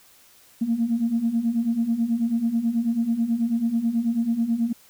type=beating tone pair; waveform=sine; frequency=225.6 / 234.8 Hz; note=A3 / A#3; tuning=+44 / +13 cents; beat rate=9.2 Hz; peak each=-25 / -21 dBFS; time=0.61-4.73 s; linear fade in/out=10 ms; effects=tanh soft clip ceiling -13 dBFS + white hiss -54 dBFS RMS until 4.89 s